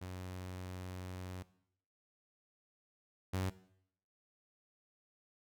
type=tone pair in turn; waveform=sawtooth; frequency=91.8 / 93.67 Hz; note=F#2 / F#2; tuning=-13 / +22 cents; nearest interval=unison; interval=35 cents; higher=second; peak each=-39 / -30 dBFS; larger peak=second; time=0.01-1.43 / 3.33-3.5 s; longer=first; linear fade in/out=10 ms; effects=noise-tail reverb RT60 0.7 s tail -18 dB re dry